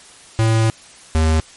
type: tone pair in turn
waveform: square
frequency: 112 / 79.37 Hz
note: A2 / D#2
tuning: +31 / +35 cents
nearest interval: tritone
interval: 596 cents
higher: first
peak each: -13 dBFS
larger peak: neither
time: 0.39-0.7 / 1.15-1.4 s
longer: first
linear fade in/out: 0 ms
effects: white hiss -43 dBFS RMS until 1.56 s + MP3 48 kbps